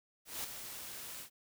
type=noise with ADSR envelope; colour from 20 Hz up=white; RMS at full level=-38 dBFS; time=0.25-1.3 s; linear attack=190 ms; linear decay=8 ms; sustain=-8 dB; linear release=91 ms; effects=none